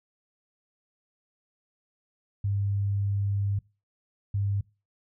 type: tone bursts at uneven times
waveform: sine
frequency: 100 Hz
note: G2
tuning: 35 cents sharp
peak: -24 dBFS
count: 2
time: 2.44-3.59 / 4.34-4.61 s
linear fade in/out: 5 ms
effects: noise-tail reverb RT60 0.3 s tail -23 dB re dry